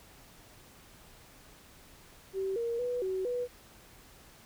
sine tone with pitch steps, 384.8 / 467.2 / 490.9 / 376.7 / 490.3 Hz, G4 / A#4 / B4 / F#4 / B4, -32 / +4 / -10 / +31 / -13 cents, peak -30 dBFS, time 2.33-3.48 s, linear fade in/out 50 ms, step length 230 ms, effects pink hiss -56 dBFS RMS until 4.45 s

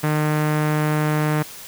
sawtooth tone with low-pass filter, 152.2 Hz, D#3, 38 cents flat, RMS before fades -20 dBFS, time 0.03-1.43 s, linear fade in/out 10 ms, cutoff 1900 Hz, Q 1.4, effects white hiss -38 dBFS RMS until 1.67 s

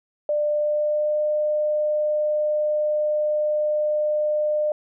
sine tone with pitch glide, 595 to 603.3 Hz, D5 to D5, +22 to +46 cents, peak -19 dBFS, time 0.29-4.72 s, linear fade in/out 2 ms, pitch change +24 cents, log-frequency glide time 0.41-1.19 s, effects none

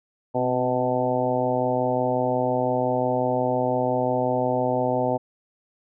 harmonic tone with a mistuned harmonic, 125.7 Hz, B2, 31 cents sharp, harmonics 1 / 2 / 3 / 4 / 5 / 6 / 7, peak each -31 / -28 / -31 / -26 / -26 / -29 / -29 dBFS, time 0.34-5.18 s, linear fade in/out 20 ms, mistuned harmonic 2, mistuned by +33 cents, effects none

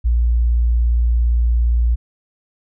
sine tone, 58.7 Hz, A#1, 13 cents sharp, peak -12 dBFS, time 0.04-1.96 s, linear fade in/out 20 ms, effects none

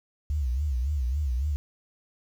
sine tone with vibrato, 67.7 Hz, C#2, 40 cents flat, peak -24 dBFS, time 0.3-1.56 s, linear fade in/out 0 ms, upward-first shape sine, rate 3.6 Hz, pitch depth 200 cents each way, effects 9-bit

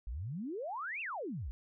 sine exponential two-way sweep, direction up then down, 49.67 to 2794 to 49.67 Hz, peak -37 dBFS, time 0.07-1.51 s, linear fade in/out 0 ms, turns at 1.01 s, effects none

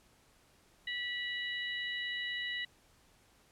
harmonic tone, 976 Hz, B5, 21 cents flat, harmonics 2 / 3 / 4, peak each -37 / -41 / -43 dBFS, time 0.87-2.65 s, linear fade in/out 5 ms, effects pink hiss -66 dBFS RMS until 3.51 s + low-pass 12000 Hz 12 dB/octave

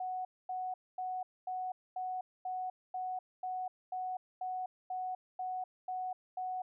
sine tone bursts, 740 Hz, F#5, in tune, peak -35 dBFS, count 14, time 0-6.62 s, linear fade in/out 5 ms, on 250 ms, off 240 ms, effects none

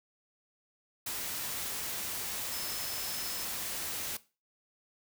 sine tone in noise, 5210 Hz, E8, 21 cents flat, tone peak -43 dBFS, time 2.52-3.45 s, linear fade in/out 5 ms, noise white, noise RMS -37 dBFS, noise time 1.06-4.17 s, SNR -9 dB, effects noise-tail reverb RT60 0.3 s tail -17 dB re dry

